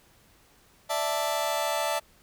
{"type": "chord", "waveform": "sawtooth", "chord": "D suspended second", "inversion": "none", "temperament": "just", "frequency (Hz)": [587.3, 660.7, 881], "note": ["D5", "E5", "A5"], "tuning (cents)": [0, 4, 2], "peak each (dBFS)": [-27, -26, -26], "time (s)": [0.89, 2], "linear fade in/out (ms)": 20, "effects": ["pink hiss -60 dBFS RMS until 2.22 s"]}